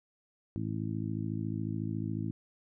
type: harmonic tone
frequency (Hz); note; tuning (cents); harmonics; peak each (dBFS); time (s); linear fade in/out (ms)
54; A1; -32; 2 / 3 / 4 / 5 / 6; -36 / -38 / -39 / -40 / -41; 0.56-2.31; 0
effects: none